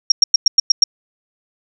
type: tone bursts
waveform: sine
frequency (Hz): 5580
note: F8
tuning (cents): -2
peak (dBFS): -5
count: 7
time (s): 0.1-0.84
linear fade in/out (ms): 5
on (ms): 20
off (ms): 100
effects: none